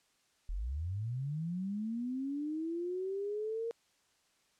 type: linear sweep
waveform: sine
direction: up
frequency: 37.37 to 466.2 Hz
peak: -34 dBFS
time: 0.49-3.71 s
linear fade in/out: 0 ms
effects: white hiss -72 dBFS RMS until 4.59 s + low-pass 8000 Hz 12 dB/octave